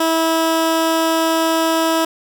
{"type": "tone", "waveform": "15% pulse", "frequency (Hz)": 325.3, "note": "E4", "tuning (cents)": -23, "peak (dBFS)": -8, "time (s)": [0, 2.05], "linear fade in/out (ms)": 5, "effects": []}